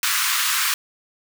pink high-pass noise, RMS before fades -21 dBFS, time 0.03-0.74 s, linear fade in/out 2 ms, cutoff 1100 Hz, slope 48 dB/octave, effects none

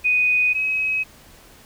sine tone pair in turn, 2489 / 2547 Hz, D#7 / D#7, 0 / +40 cents, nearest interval unison, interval 40 cents, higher second, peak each -15 / -19 dBFS, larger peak first, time 0.04-0.54 / 0.54-1.04 s, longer neither, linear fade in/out 20 ms, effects pink hiss -48 dBFS RMS until 1.65 s

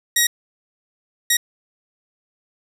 10% pulse tone bursts at uneven times, 1894 Hz, A#6, 27 cents sharp, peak -5 dBFS, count 2, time 0.16-0.27 / 1.3-1.37 s, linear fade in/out 5 ms, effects none

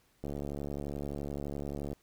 click train, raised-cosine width 2 ms, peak -25 dBFS, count 122, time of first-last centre 0.24-1.93 s, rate 71.6 Hz, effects pink hiss -69 dBFS RMS until 2.02 s

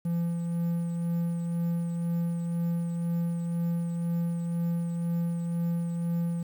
triangle tone with tremolo, 170 Hz, F3, 46 cents flat, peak -23 dBFS, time 0.05-6.43 s, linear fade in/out 5 ms, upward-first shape sine, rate 2 Hz, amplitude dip 35%, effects 9-bit

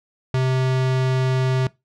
square tone, 130 Hz, C3, 11 cents flat, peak -18 dBFS, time 0.34-1.67 s, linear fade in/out 2 ms, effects noise-tail reverb RT60 0.2 s tail -21 dB re dry + low-pass 5000 Hz 12 dB/octave

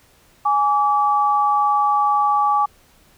sine tone pair together, 830.6 / 1152.8 Hz, G#5 / D6, 0 / -33 cents, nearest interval tritone, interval 567 cents, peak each -17 dBFS, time 0.45-2.66 s, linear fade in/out 10 ms, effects pink hiss -54 dBFS RMS until 3.17 s

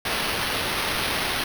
white noise with sample-and-hold, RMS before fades -26 dBFS, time 0.05-1.44 s, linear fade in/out 5 ms, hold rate 7350 Hz, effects none

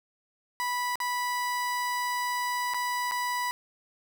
30% pulse tone with dropouts, 984 Hz, B5, 7 cents flat, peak -25 dBFS, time 0.6-3.51 s, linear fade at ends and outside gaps 0 ms, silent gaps 0.956-1.002 / 2.737-2.744 / 3.112-3.119 s, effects none

